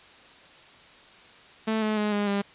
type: tone with pitch steps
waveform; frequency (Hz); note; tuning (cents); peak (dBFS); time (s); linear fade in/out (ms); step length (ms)
sawtooth; 220 / 215 / 210.1 / 205.3 / 200.6; A3 / A3 / G#3 / G#3 / G3; 0 / -40 / +20 / -20 / +40; -20; 1.67-2.42; 10; 150
effects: white hiss -51 dBFS RMS until 2.54 s + resampled to 8000 Hz